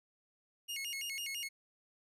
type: tone with vibrato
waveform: sawtooth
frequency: 2489 Hz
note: D#7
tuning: in tune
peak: -35 dBFS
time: 0.68-1.49 s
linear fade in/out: 20 ms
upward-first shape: square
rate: 6 Hz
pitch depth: 230 cents each way
effects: resampled to 32000 Hz